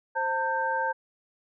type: tone cluster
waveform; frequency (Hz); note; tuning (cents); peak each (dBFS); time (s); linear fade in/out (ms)
sine; 525 / 903 / 1567; C5 / A5 / G6; +6 / +45 / -1; -32 / -27 / -30; 0.15-0.93; 20
effects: none